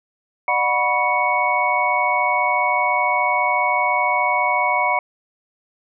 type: tone cluster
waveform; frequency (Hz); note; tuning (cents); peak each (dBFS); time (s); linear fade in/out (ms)
sine; 602 / 732 / 977 / 1111 / 2225; D5 / F#5 / B5 / C#6 / C#7; +43 / -19 / -19 / +4 / +6; -26 / -22 / -20 / -27 / -21; 0.48-4.99; 2
effects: none